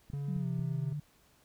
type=clicks; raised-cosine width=5 ms; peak=-34 dBFS; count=4; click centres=0.101 / 0.138 / 0.364 / 0.594 s
type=tone with pitch glide; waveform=triangle; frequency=141.6 to 132.12 Hz; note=C#3 to C3; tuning=+37 to +17 cents; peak=-32 dBFS; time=0.13-0.93 s; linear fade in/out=5 ms; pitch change=-120 cents; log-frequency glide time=0.38-0.46 s
type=exponential sweep; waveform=sine; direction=down; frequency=185 to 146.4 Hz; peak=-34 dBFS; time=0.28-1 s; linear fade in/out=5 ms
effects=pink hiss -66 dBFS RMS until 1.44 s